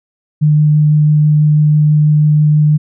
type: tone with vibrato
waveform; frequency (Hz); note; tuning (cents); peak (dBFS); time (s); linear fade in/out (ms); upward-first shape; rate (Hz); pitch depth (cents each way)
sine; 151; D3; +48; -6; 0.41-2.78; 20; sine; 6.1; 8
effects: none